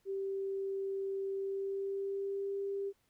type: tone with pitch glide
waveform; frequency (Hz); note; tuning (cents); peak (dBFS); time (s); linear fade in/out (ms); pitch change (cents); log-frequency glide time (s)
sine; 389.9 to 396.3; G4 to G4; -9 to +19; -34; 0.05-2.93; 50; +28; 1.32-2.56
effects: pink hiss -75 dBFS RMS until 3.09 s